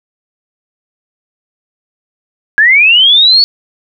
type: linear sweep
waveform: sine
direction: up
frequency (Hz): 1633 to 4485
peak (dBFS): -3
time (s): 2.58-3.44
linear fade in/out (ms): 0
effects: none